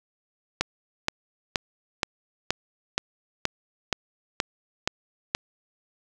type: click train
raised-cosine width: 0.2 ms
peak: -5 dBFS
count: 11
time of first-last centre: 0.61-5.349 s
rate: 2.11 Hz
effects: none